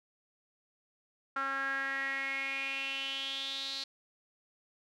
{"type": "tone with band-pass filter sweep", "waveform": "sawtooth", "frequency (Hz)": 271.8, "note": "C#4", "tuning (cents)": -34, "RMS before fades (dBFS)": -36, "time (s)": [1.36, 3.84], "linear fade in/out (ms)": 5, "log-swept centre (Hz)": [1400, 4200], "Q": 6.9, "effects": []}